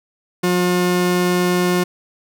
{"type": "tone pair together", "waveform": "45% pulse", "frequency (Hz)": [179.05, 358.1], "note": ["F3", "F4"], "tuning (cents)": [43, 43], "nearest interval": "octave", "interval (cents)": 1200, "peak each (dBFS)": -18, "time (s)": [0.43, 1.84], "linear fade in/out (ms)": 10, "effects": []}